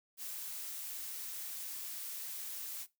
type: noise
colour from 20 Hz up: blue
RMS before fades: -43 dBFS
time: 0.17-2.87 s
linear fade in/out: 50 ms
effects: noise-tail reverb RT60 0.2 s tail -18 dB re dry